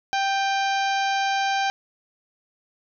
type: harmonic tone with a mistuned harmonic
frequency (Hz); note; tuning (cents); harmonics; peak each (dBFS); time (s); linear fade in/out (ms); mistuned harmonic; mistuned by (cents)
784; G5; 0; 1 / 2 / 3 / 4 / 5 / 6 / 7 / 8; -22 / -28 / -32 / -34 / -36 / -38 / -39 / -40; 0.13-1.7; 0; 3; +36
effects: none